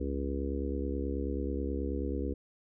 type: harmonic tone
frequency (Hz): 69.3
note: C#2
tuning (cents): 0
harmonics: 1 / 3 / 4 / 5 / 6 / 7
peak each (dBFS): -34 / -41 / -37 / -40 / -40 / -41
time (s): 0-2.34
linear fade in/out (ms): 10
effects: none